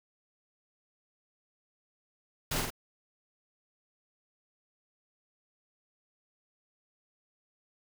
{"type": "noise with echo", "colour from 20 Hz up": "pink", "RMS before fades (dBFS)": -32, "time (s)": [2.51, 2.61], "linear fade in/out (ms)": 5, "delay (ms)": 47, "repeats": 2, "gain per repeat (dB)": -3, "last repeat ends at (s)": 2.704, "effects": []}